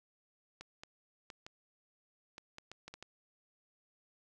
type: clicks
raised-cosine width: 0.2 ms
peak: -30 dBFS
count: 10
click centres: 0.61 / 0.835 / 1.302 / 1.465 / 2.381 / 2.584 / 2.716 / 2.88 / 2.94 / 3.026 s
effects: none